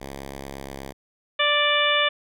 5% pulse tone with pitch glide, 68.6 to 67.97 Hz, C#2 to C#2, -17 to -33 cents, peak -23 dBFS, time 0-0.93 s, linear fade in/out 20 ms, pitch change -16 cents, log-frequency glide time 0.6-0.66 s
harmonic tone, 587.3 Hz, D5, in tune, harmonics 1 / 2 / 3 / 4 / 5 / 6, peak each -25 / -25 / -25 / -25 / -25 / -25 dBFS, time 1.39-2.09 s, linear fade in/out 10 ms
effects none

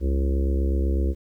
harmonic tone, 68 Hz, C#2, 33 cents flat, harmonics 1 / 3 / 4 / 5 / 6 / 7 / 8, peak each -20 / -33 / -35 / -31 / -36 / -38 / -40 dBFS, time 0-1.15 s, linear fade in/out 50 ms, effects 10-bit

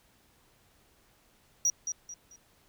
sine tone with echo, 5770 Hz, F#8, 44 cents flat, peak -20 dBFS, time 1.65-1.7 s, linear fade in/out 2 ms, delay 220 ms, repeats 3, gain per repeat -10 dB, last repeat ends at 2.36 s, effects tanh soft clip ceiling -22 dBFS + pink hiss -65 dBFS RMS until 2.68 s

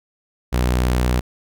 sawtooth tone, 61.74 Hz, B1, in tune, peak -12 dBFS, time 0.52-1.21 s, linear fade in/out 20 ms, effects none

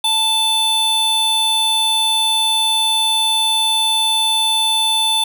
square tone pair together, 880 / 3520 Hz, A5 / A7, 0 / 0 cents, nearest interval 2 octaves, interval 2400 cents, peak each -22 / -15 dBFS, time 0.04-5.24 s, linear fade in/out 5 ms, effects none

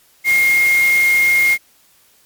sine tone in noise, 2136 Hz, C7, 35 cents sharp, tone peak -10 dBFS, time 0.24-1.58 s, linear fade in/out 50 ms, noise white, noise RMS -26 dBFS, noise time 0.24-1.58 s, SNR +13 dB, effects white hiss -53 dBFS RMS until 2.25 s + MP3 96 kbps

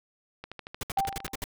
click train, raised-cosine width 0.3 ms, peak -23 dBFS, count 12, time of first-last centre 0.44-1.28 s, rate 13.1 Hz
pink noise bursts, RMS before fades -33 dBFS, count 8, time 0.81-1.441 s, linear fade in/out 2 ms, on 22 ms, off 65 ms
sine tone with exponential decay, 784 Hz, G5, in tune, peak -21 dBFS, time 0.97-1.36 s, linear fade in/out 5 ms, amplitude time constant 84 ms
effects none

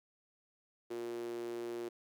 sawtooth tone with high-pass filter, 118.1 Hz, A#2, 23 cents sharp, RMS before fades -41 dBFS, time 0.9-1.89 s, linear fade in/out 10 ms, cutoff 370 Hz, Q 6.8, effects none

